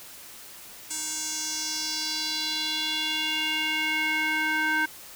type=tone with band-pass filter sweep; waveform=square; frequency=311.1 Hz; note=D#4; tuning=in tune; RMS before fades=-28 dBFS; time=0.9-4.86 s; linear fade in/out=10 ms; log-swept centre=7700 to 1600 Hz; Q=3.1; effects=white hiss -45 dBFS RMS until 5.15 s